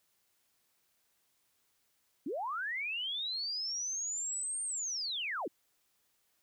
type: linear two-way sweep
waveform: sine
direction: up then down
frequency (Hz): 237.1 to 8810 to 237.1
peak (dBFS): -34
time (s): 2.26-5.48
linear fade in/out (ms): 5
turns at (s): 4.63
effects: white hiss -75 dBFS RMS until 6.42 s